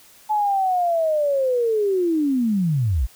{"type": "linear sweep", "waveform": "sine", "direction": "down", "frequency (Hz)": [862, 50.6], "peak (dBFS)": -17, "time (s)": [0.29, 3.07], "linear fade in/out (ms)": 20, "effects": ["white hiss -50 dBFS RMS until 3.15 s"]}